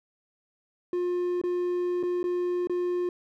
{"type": "tone with dropouts", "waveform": "triangle", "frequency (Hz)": 355.5, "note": "F4", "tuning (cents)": 31, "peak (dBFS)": -23, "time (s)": [0.93, 3.09], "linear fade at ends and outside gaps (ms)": 2, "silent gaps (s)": [[1.415, 1.437], [2.029, 2.034], [2.23, 2.24], [2.672, 2.696]], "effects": []}